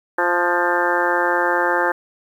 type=harmonic tone with a mistuned harmonic; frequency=175 Hz; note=F3; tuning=4 cents sharp; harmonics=2 / 3 / 4 / 5 / 6 / 7 / 8 / 9 / 10; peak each=-24 / -23 / -28 / -22 / -27 / -27 / -28 / -22 / -26 dBFS; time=0.18-1.92 s; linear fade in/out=5 ms; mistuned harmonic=10; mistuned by=+28 cents; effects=8-bit